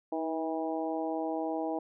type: harmonic tone with a mistuned harmonic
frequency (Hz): 161.5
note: E3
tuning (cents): -35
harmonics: 2 / 3 / 4 / 5 / 6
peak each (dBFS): -34 / -38 / -36 / -37 / -45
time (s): 0.12-1.79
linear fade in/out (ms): 5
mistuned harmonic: 2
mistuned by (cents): -26
effects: none

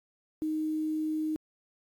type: tone with quantisation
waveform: sine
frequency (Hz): 311.1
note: D#4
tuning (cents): 0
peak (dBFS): -28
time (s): 0.42-1.36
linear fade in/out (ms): 0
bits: 9
effects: AAC 64 kbps

